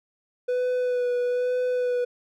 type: tone with vibrato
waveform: triangle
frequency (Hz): 495.3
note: B4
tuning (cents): +5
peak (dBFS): -20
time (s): 0.48-2.05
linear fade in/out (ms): 10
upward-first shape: sine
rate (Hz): 1.1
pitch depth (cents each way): 19
effects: none